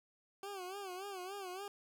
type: tone with vibrato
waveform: 20% pulse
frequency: 382.2 Hz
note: G4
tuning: 44 cents flat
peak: -38 dBFS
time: 0.43-1.68 s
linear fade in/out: 2 ms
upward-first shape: sine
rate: 3.5 Hz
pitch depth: 110 cents each way
effects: none